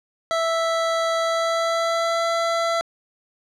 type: tone with pitch glide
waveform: 25% pulse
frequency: 659.3 to 670 Hz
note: E5 to E5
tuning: 0 to +28 cents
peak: -16 dBFS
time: 0.31-2.81 s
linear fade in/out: 0 ms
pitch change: +28 cents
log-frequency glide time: 1.18-2.25 s
effects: low-pass 6000 Hz 12 dB/octave

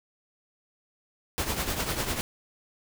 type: noise with tremolo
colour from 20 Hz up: pink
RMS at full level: -27 dBFS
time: 1.38-2.21 s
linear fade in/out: 0 ms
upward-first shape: triangle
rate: 10 Hz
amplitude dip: 70%
effects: none

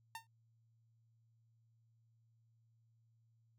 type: tone with exponential decay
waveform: sawtooth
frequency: 908 Hz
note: A#5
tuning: 46 cents flat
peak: -38 dBFS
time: 0.15-0.27 s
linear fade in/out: 2 ms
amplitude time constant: 25 ms
effects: added 114 Hz sine -70 dBFS peak until 3.58 s

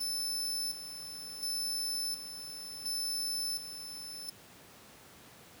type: tone with tremolo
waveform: sawtooth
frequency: 5274 Hz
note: E8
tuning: in tune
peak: -30 dBFS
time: 0-4.3 s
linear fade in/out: 10 ms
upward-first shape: square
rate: 0.7 Hz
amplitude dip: 65%
effects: pink hiss -55 dBFS RMS until 5.6 s + high-pass 100 Hz 12 dB/octave

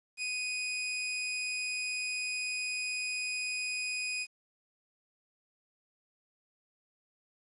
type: tone with amplitude modulation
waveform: sawtooth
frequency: 2489 Hz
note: D#7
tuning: in tune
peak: -28 dBFS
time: 0.17-4.27 s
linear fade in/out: 50 ms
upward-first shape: sine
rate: 207 Hz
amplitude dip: 30%
effects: resampled to 24000 Hz + 10-bit

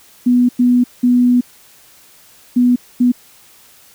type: tone bursts at uneven times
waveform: sine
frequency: 246 Hz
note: B3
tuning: 7 cents flat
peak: -8 dBFS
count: 5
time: 0.26-0.49 / 0.59-0.84 / 1.03-1.41 / 2.56-2.76 / 3-3.12 s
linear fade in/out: 10 ms
effects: white hiss -46 dBFS RMS until 3.94 s

